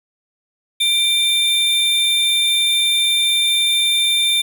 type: tone pair together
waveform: square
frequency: 2349 / 3592 Hz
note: D7 / A7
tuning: 0 / +35 cents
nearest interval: perfect fifth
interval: 735 cents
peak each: -23 / -15 dBFS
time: 0.8-4.42 s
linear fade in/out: 10 ms
effects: none